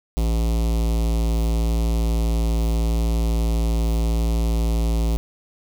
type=tone with notch filter; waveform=square; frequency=56.2 Hz; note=A1; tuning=37 cents sharp; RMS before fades=-20 dBFS; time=0.17-5.17 s; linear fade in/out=0 ms; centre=1600 Hz; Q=0.68; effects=none